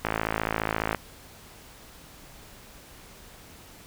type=click train; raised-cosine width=0.5 ms; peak=-10 dBFS; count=50; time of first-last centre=0.05-0.947 s; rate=54.6 Hz; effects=pink hiss -49 dBFS RMS until 3.86 s